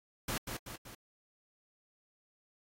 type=noise with echo; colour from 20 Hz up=pink; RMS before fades=-36 dBFS; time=0.28-0.38 s; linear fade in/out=5 ms; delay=190 ms; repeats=3; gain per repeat=-5 dB; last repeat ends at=0.95 s; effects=AAC 48 kbps